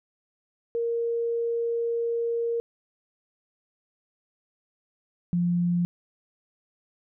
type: tone pair in turn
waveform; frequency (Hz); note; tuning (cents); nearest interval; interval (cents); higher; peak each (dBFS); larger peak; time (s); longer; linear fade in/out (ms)
sine; 466.2 / 174.63; A#4 / F3; 0 / 0; octave + perfect fourth; 1700; first; -24 / -21; second; 0.75-2.6 / 5.33-5.85; first; 0
effects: none